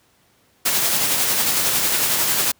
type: noise with tremolo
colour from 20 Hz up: white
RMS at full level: -18 dBFS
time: 0.65-2.52 s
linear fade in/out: 10 ms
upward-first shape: sine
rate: 11 Hz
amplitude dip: 30%
effects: pink hiss -59 dBFS RMS until 2.59 s + high-pass 80 Hz 12 dB/octave